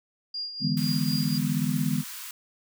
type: tone with tremolo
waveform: sine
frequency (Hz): 4818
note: D8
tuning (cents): +43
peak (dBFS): -29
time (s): 0.34-1.38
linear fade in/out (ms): 5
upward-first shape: sine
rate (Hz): 4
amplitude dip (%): 60
type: chord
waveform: sine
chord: E dominant seventh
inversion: third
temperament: just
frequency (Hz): 148.33 / 164.81 / 206 / 247.2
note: D3 / E3 / G#3 / B3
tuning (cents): +18 / 0 / -14 / +2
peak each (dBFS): -29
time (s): 0.6-2.04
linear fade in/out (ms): 50
type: high-pass noise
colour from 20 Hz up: white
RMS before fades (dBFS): -39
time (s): 0.77-2.31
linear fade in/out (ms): 2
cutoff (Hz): 930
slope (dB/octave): 96
effects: none